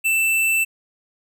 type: tone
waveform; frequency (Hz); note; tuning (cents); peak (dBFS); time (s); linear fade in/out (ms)
square; 2661; E7; +16; -17; 0.04-0.65; 20
effects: none